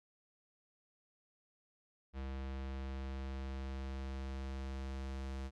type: tone with low-pass filter sweep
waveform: square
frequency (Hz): 66.8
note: C2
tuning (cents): +36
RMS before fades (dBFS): -42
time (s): 2.13-5.51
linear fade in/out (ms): 50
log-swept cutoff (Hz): 3500 to 7000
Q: 0.79
effects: none